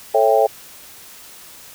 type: chord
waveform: sine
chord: A dominant seventh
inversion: none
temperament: just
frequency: 440 / 550 / 660 / 792 Hz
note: A4 / C#5 / E5 / G5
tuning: 0 / -14 / +2 / +18 cents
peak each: -17 dBFS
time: 0.14-0.47 s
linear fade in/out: 10 ms
effects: white hiss -41 dBFS RMS until 1.74 s